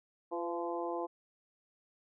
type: harmonic tone with a mistuned harmonic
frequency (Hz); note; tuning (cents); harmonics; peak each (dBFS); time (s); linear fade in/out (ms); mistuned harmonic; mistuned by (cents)
171.9; F3; -27; 2 / 3 / 4 / 5 / 6; -38 / -40 / -41 / -42 / -43; 0.31-1.07; 20; 3; -33
effects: none